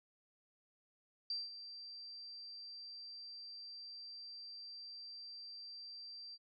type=tone with ADSR envelope; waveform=sine; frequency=4699 Hz; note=D8; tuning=in tune; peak=-36 dBFS; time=1.3-6.38 s; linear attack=3 ms; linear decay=190 ms; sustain=-12 dB; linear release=42 ms; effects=none